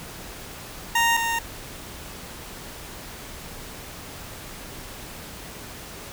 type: tone pair in turn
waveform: 20% pulse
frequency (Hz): 929 / 923.1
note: A#5 / A#5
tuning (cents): -6 / -17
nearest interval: unison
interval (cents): 11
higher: first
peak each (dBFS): -13 / -18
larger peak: first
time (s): 0.95-1.17 / 1.17-1.39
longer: neither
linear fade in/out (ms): 5
effects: pink hiss -39 dBFS RMS until 6.12 s